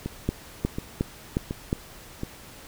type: two click trains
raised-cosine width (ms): 3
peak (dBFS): -10 / -16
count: 5 / 4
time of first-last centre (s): 0.29-1.729 / 0.06-2.234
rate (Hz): 2.78 / 1.38
effects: pink hiss -46 dBFS RMS until 2.67 s